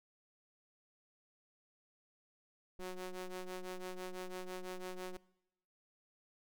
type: ring-modulated tone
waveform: sawtooth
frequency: 184 Hz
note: F#3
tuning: 9 cents flat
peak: -35 dBFS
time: 2.79-5.17 s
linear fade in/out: 5 ms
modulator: 181 Hz
effects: noise-tail reverb RT60 0.9 s tail -22 dB re dry